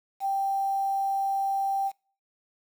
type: tone with quantisation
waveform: sine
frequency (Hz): 784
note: G5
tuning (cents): 0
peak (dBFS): -24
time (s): 0.2-1.92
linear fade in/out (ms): 50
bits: 8
effects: noise-tail reverb RT60 0.4 s tail -24 dB re dry